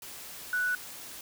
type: tone in noise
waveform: sine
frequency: 1480 Hz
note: F#6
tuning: in tune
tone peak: -26 dBFS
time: 0.53-0.75 s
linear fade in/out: 2 ms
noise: white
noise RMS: -44 dBFS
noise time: 0.02-1.21 s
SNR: +15 dB
effects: none